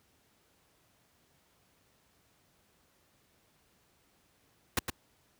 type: noise with echo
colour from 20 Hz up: pink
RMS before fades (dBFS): -28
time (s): 4.77-4.79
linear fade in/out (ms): 2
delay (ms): 110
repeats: 1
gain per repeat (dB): -6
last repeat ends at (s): 4.9
effects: pink hiss -69 dBFS RMS until 5.39 s + high-pass 60 Hz 12 dB/octave